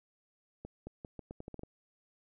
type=accelerating click train; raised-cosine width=2 ms; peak=-30 dBFS; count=10; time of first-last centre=0.65-1.634 s; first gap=220 ms; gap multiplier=0.81; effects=none